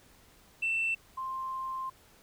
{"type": "tone pair in turn", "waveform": "sine", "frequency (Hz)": [2678, 1050.6], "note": ["E7", "C6"], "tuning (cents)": [27, 7], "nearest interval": "octave + major third", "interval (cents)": 1620, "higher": "first", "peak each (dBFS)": [-26, -33], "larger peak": "first", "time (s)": [[0.62, 0.95], [1.17, 1.9]], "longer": "second", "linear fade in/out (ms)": 10, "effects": ["tanh soft clip ceiling -24 dBFS", "pink hiss -60 dBFS RMS until 2.22 s"]}